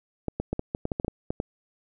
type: clicks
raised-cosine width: 2 ms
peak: -14 dBFS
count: 12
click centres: 0.283 / 0.4 / 0.53 / 0.594 / 0.749 / 0.854 / 0.918 / 0.999 / 1.047 / 1.081 / 1.305 / 1.401 s
effects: none